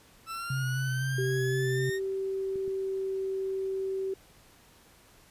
40% pulse linear sweep, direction up, 1318.5 to 1863 Hz, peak -34 dBFS, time 0.26-2 s, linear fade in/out 50 ms
sine tone with vibrato, 130.81 Hz, C3, in tune, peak -28 dBFS, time 0.5-1.9 s, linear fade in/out 5 ms, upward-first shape square, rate 3.9 Hz, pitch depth 25 cents each way
sine tone with pitch glide, 387.2 to 384.1 Hz, G4 to G4, -21 to -35 cents, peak -29 dBFS, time 1.18-4.14 s, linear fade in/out 5 ms, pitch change -14 cents, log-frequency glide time 1.43-3.24 s
clicks, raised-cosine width 3 ms, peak -33 dBFS, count 2, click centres 2.558 / 2.679 s
effects pink hiss -58 dBFS RMS until 5.3 s + resampled to 32000 Hz

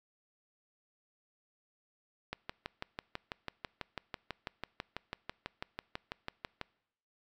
click train, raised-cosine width 0.3 ms, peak -21 dBFS, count 27, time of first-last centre 2.33-6.613 s, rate 6.07 Hz, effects noise-tail reverb RT60 0.8 s tail -24 dB re dry

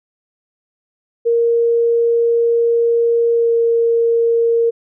sine tone with pitch glide, 466.7 to 463.5 Hz, A#4 to A#4, +2 to -10 cents, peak -11 dBFS, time 1.25-4.71 s, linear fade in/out 20 ms, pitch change -12 cents, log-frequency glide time 3.33-3.52 s, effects none

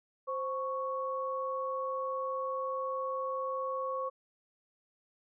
sine tone pair together, 523.3 / 1108.8 Hz, C5 / C#6, 0 / 0 cents, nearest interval octave + minor second, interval 1300 cents, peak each -35 / -35 dBFS, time 0.27-4.1 s, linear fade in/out 20 ms, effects none

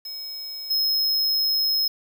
square tone with level steps, 5150 Hz, E8, 41 cents flat, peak -32 / -20 dBFS, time 0.05-1.88 s, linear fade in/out 5 ms, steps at 0.7 s, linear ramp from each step 10 ms, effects 8-bit

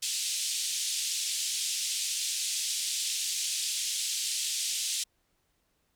white band-pass noise, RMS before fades -32 dBFS, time 0.02-5.04 s, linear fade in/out 10 ms, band 2900 to 8800 Hz, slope 24 dB/octave, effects pink hiss -74 dBFS RMS until 5.95 s

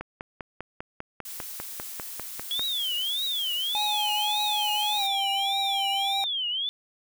click train, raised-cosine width 0.5 ms, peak -19 dBFS, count 14, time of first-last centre 0.01-2.594 s, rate 5.03 Hz
blue noise, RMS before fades -38 dBFS, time 1.25-5.07 s, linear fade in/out 5 ms
sine tone with vibrato, 3322 Hz, G#7, in tune, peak -26 dBFS, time 2.51-6.69 s, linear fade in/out 0 ms, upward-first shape triangle, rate 1.7 Hz, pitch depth 280 cents each way
square tone with pitch glide, 840 to 788.3 Hz, G#5 to G5, +19 to +9 cents, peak -28 dBFS, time 3.75-6.24 s, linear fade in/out 0 ms, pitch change -110 cents, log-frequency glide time 4.96-5.03 s
effects none

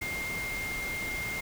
sine tone in noise, 2116 Hz, C7, 19 cents sharp, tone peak -33 dBFS, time 0.01-1.41 s, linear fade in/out 10 ms, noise pink, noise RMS -39 dBFS, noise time 0.01-1.41 s, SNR +3 dB, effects none

